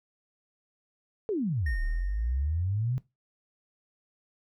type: exponential two-way sweep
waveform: sine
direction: down then up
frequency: 461.8 to 35.66 to 132.9 Hz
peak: -26 dBFS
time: 1.29-2.98 s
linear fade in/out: 0 ms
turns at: 1.82 s
type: tone with exponential decay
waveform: triangle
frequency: 1840 Hz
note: A#6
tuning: 23 cents flat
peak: -33 dBFS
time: 1.66-2.63 s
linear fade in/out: 5 ms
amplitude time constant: 210 ms
effects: noise-tail reverb RT60 0.2 s tail -18 dB re dry